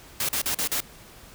white noise bursts, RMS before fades -26 dBFS, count 5, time 0.2-0.804 s, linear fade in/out 2 ms, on 88 ms, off 41 ms, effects pink hiss -48 dBFS RMS until 1.34 s

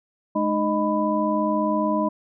sine tone cluster, 211.5 / 306.1 / 620 / 994 Hz, G#3 / D#4 / D#5 / B5, +32 / -28 / -6 / +11 cents, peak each -25 dBFS, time 0.35-2.09 s, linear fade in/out 10 ms, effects none

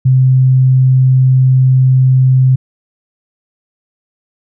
sine tone, 130 Hz, C3, 11 cents flat, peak -5 dBFS, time 0.05-2.56 s, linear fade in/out 10 ms, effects none

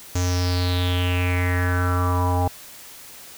square tone with low-pass filter sweep, 89.5 Hz, F2, 43 cents sharp, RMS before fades -21 dBFS, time 0.15-2.48 s, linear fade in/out 5 ms, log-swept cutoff 6700 to 800 Hz, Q 6.1, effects white hiss -42 dBFS RMS until 3.37 s

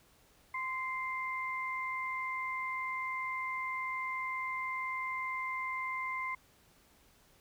sine tone pair together, 1037.5 / 2093 Hz, C6 / C7, -15 / 0 cents, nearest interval octave, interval 1215 cents, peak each -37 / -37 dBFS, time 0.54-6.35 s, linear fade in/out 5 ms, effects pink hiss -65 dBFS RMS until 7.4 s

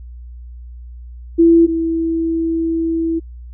sine tone pair in turn, 334 / 328.3 Hz, E4 / E4, +23 / -7 cents, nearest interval unison, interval 30 cents, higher first, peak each -6 / -15 dBFS, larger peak first, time 1.38-1.67 / 1.67-3.2 s, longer second, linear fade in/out 20 ms, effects added 60 Hz sine -31 dBFS peak until 3.53 s

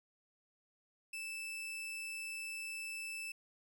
40% pulse tone, 2637 Hz, E7, in tune, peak -40 dBFS, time 1.13-3.32 s, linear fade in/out 5 ms, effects none

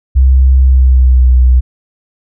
sine tone with pitch glide, 65.41 to 62.67 Hz, C2 to B1, 0 to +26 cents, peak -3 dBFS, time 0.15-1.61 s, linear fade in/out 20 ms, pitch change -74 cents, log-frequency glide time 0.61-1.3 s, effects none

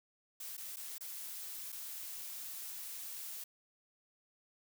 blue noise with dropouts, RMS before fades -45 dBFS, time 0.4-3.44 s, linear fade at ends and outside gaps 5 ms, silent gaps 0.569-0.577 / 0.761-0.768 / 0.982-1.007 / 1.721-1.725 s, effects none

